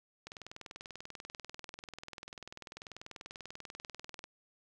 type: click train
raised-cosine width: 0.2 ms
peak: -28 dBFS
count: 82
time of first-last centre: 0.27-4.241 s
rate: 20.4 Hz
effects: none